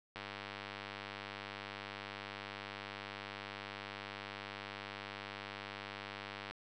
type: click train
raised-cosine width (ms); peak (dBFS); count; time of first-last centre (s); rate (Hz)
0.3; -27; 636; 0.16-6.51; 100
effects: none